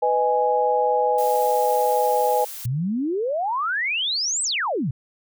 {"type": "chord", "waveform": "sine", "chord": "G# minor", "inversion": "first", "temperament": "just", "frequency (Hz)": [498.4, 623, 830.6], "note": ["B4", "D#5", "G#5"], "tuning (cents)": [16, 2, 0], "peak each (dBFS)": [-21, -25, -20], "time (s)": [0.02, 2.45], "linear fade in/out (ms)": 10}
{"type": "noise", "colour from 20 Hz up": "blue", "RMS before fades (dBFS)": -35, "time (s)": [1.18, 2.66], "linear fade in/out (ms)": 5}
{"type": "exponential two-way sweep", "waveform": "sine", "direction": "up then down", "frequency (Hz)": [113.4, 8400, 113.4], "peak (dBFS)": -21, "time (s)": [2.65, 4.91], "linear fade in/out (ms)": 5, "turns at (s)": 4.43}
{"effects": []}